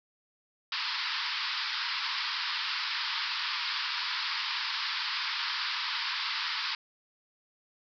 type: band-pass noise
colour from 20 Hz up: white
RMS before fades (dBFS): -33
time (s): 0.72-6.75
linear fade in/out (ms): 2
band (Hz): 900 to 5100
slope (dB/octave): 96
effects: none